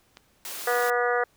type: click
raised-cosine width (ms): 0.2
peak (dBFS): -26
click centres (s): 0.171
type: high-pass noise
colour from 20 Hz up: white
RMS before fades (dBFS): -36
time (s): 0.45-0.9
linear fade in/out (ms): 0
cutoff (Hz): 260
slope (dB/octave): 24
type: harmonic tone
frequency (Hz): 242.8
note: B3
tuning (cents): -29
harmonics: 2 / 3 / 4 / 5 / 6 / 7 / 8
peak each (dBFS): -25 / -28 / -37 / -30 / -30 / -32 / -33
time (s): 0.67-1.24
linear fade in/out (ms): 5
effects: pink hiss -64 dBFS RMS until 1.36 s